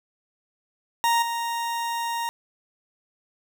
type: tone with level steps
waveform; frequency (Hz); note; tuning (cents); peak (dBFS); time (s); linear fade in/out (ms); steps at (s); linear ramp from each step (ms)
40% pulse; 932.3; A#5; 0; -18 / -25; 1.04-2.29; 0; 1.22; 5
effects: none